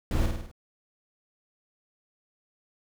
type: noise with echo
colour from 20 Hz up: brown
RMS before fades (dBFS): -26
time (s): 0.11-0.26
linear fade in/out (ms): 2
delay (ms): 51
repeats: 5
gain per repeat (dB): -4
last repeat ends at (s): 0.515
effects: none